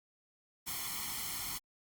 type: noise with comb filter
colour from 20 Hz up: white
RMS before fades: -39 dBFS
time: 0.66-1.59 s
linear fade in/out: 20 ms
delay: 0.93 ms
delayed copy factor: +0.8
effects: Opus 48 kbps